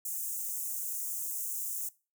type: high-pass noise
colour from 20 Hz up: white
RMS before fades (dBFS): -36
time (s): 0.05-1.89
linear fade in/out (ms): 5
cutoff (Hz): 6500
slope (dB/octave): 48
effects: noise-tail reverb RT60 0.3 s tail -20 dB re dry